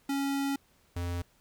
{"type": "tone pair in turn", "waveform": "square", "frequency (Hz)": [277.2, 87.31], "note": ["C#4", "F2"], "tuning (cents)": [0, 0], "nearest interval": "octave + minor sixth", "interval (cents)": 2000, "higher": "first", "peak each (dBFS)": [-29, -32], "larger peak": "first", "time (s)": [[0.09, 0.56], [0.96, 1.22]], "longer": "first", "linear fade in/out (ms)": 5, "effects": ["pink hiss -66 dBFS RMS until 1.4 s"]}